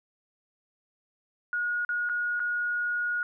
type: tone with dropouts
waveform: sine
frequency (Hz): 1444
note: F#6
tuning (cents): -43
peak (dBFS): -26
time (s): 1.53-3.23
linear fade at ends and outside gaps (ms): 1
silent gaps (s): 1.849-1.891 / 2.09-2.096 / 2.395-2.401
effects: none